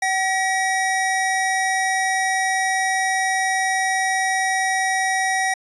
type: tone pair together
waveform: square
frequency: 760 / 1915.1 Hz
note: F#5 / A#6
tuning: +46 / +46 cents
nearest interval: octave + major third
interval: 1600 cents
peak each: -22 dBFS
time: 0.02-5.54 s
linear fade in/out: 5 ms
effects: resampled to 24000 Hz